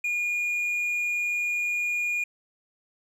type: tone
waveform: triangle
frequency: 2433 Hz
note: D#7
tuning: 39 cents flat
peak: -23 dBFS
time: 0.04-2.24 s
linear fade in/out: 5 ms
effects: none